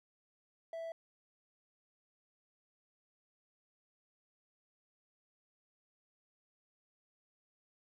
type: tone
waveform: triangle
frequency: 659.3 Hz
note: E5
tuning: in tune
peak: -38 dBFS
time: 0.73-0.92 s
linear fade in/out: 2 ms
effects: none